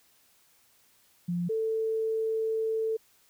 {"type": "tone pair in turn", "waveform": "sine", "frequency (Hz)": [174.61, 443.7], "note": ["F3", "A4"], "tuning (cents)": [0, 14], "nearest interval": "octave + major third", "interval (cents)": 1614, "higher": "second", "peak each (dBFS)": [-27, -26], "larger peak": "second", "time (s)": [[1.28, 1.49], [1.49, 2.97]], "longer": "second", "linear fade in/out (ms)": 10, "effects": ["white hiss -64 dBFS RMS until 3.29 s"]}